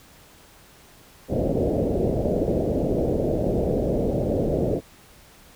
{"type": "low-pass noise", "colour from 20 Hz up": "white", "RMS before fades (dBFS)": -23, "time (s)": [1.28, 4.81], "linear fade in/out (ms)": 50, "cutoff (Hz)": 610, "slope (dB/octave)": 48, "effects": ["pink hiss -51 dBFS RMS until 5.55 s"]}